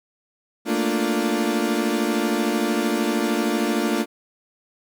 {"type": "chord", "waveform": "35% pulse", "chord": "Bb major seventh", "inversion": "third", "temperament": "equal", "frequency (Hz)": [220, 233.1, 293.7, 349.2], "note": ["A3", "Bb3", "D4", "F4"], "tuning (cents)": [0, 0, 0, 0], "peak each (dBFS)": -24, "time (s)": [0.65, 4.06], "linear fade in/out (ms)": 50, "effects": []}